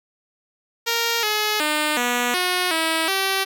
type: tone with pitch steps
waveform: 5% pulse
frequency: 464.8 / 424.2 / 302.7 / 243.6 / 362.4 / 323.6 / 386.2 Hz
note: A#4 / G#4 / D#4 / B3 / F#4 / E4 / G4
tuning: -5 / +37 / -48 / -24 / -36 / -32 / -26 cents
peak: -8 dBFS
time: 0.86-3.45 s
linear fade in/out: 20 ms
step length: 370 ms
effects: none